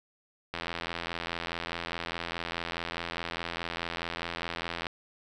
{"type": "click train", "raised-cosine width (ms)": 0.3, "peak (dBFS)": -17, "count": 368, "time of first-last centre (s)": [0.54, 4.868], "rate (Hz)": 84.8, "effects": []}